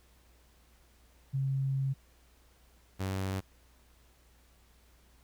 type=tone pair in turn; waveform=sine / sawtooth; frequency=135.2 / 95.6 Hz; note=C#3 / G2; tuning=-43 / -43 cents; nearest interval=tritone; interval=600 cents; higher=first; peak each=-28 dBFS; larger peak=neither; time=1.33-1.94 / 2.99-3.41 s; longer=first; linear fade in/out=20 ms; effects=added 60 Hz sine -62 dBFS peak until 5.23 s + pink hiss -66 dBFS RMS until 5.23 s